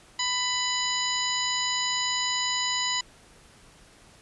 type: harmonic tone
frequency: 995 Hz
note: B5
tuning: 13 cents sharp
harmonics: 1 / 2 / 3 / 4 / 5 / 7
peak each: -32 / -32 / -32 / -32 / -32 / -32 dBFS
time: 0.19-3.01 s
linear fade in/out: 5 ms
effects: pink hiss -54 dBFS RMS until 4.21 s + resampled to 24000 Hz